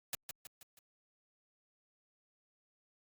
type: noise with echo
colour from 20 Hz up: white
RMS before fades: -37 dBFS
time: 0.13-0.15 s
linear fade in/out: 2 ms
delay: 160 ms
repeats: 4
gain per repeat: -6 dB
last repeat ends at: 0.79 s
effects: Opus 48 kbps